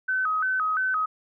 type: tone with vibrato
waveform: sine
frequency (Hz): 1387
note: F6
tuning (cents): -12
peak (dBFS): -22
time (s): 0.08-1.06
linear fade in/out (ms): 10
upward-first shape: square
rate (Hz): 2.9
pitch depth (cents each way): 160
effects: none